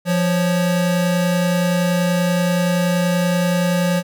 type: tone pair together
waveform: square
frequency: 174.63 / 554.4 Hz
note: F3 / C#5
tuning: 0 / 0 cents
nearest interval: octave + minor sixth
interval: 2000 cents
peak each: -17 / -23 dBFS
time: 0.05-4.03 s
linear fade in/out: 50 ms
effects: none